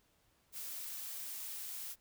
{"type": "noise", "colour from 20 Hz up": "blue", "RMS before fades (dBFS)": -44, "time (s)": [0.52, 1.96], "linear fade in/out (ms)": 50, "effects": ["pink hiss -73 dBFS RMS until 2 s"]}